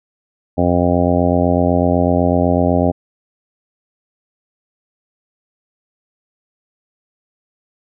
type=harmonic tone; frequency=88 Hz; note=F2; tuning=14 cents sharp; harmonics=1 / 2 / 3 / 4 / 5 / 6 / 7 / 8 / 9; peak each=-19 / -19 / -17 / -24 / -23 / -22 / -19 / -24 / -24 dBFS; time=0.57-2.92 s; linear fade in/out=20 ms; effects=none